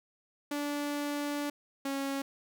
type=tone pair in turn; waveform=sawtooth; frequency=290.3 / 274.8 Hz; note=D4 / C#4; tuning=-20 / -15 cents; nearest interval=minor second; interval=95 cents; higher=first; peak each=-28 dBFS; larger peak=neither; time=0.51-1.5 / 1.85-2.22 s; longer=first; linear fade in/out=5 ms; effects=none